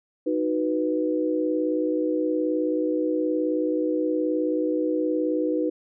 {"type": "chord", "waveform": "sine", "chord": "B major", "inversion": "first", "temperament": "equal", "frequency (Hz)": [311.1, 370, 493.9], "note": ["D#4", "F#4", "B4"], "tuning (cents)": [0, 0, 0], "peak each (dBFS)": [-24, -29, -26], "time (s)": [0.26, 5.7], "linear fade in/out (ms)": 10, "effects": []}